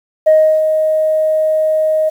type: tone with ADSR envelope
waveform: sine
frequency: 625 Hz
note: D#5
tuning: 8 cents sharp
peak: -3 dBFS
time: 0.26-2.1 s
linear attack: 15 ms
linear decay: 330 ms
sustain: -7 dB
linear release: 16 ms
effects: tanh soft clip ceiling -2 dBFS + 7-bit